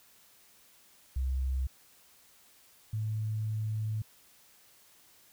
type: tone pair in turn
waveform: sine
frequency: 65.4 / 108.56 Hz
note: C2 / A2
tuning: 0 / -23 cents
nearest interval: major sixth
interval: 877 cents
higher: second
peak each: -28 / -30 dBFS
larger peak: first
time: 1.16-1.67 / 2.93-4.02 s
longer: second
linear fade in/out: 5 ms
effects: white hiss -61 dBFS RMS until 5.32 s